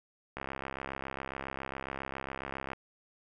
click train, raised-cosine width 0.5 ms, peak -22 dBFS, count 160, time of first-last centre 0.37-2.733 s, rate 67.3 Hz, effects none

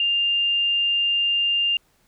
sine tone, 2800 Hz, F7, 4 cents sharp, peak -18 dBFS, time 0-1.77 s, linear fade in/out 2 ms, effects pink hiss -63 dBFS RMS until 2.07 s

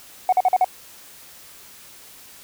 sine tone bursts, 740 Hz, F#5, in tune, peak -11 dBFS, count 5, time 0.29-0.645 s, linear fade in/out 2 ms, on 35 ms, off 45 ms, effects tanh soft clip ceiling -10 dBFS + white hiss -45 dBFS RMS until 2.43 s

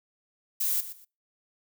violet noise with echo, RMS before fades -27 dBFS, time 0.6-0.81 s, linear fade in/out 10 ms, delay 120 ms, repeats 2, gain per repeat -13 dB, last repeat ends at 1.05 s, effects noise-tail reverb RT60 0.3 s tail -25 dB re dry

